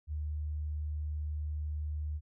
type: tone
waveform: sine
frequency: 75.5 Hz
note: D2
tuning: 48 cents sharp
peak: -33 dBFS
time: 0.07-2.21 s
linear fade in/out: 50 ms
effects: none